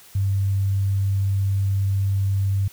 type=tone; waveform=sine; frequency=98 Hz; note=G2; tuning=in tune; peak=-18 dBFS; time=0.15-2.68 s; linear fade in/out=5 ms; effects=white hiss -48 dBFS RMS until 2.72 s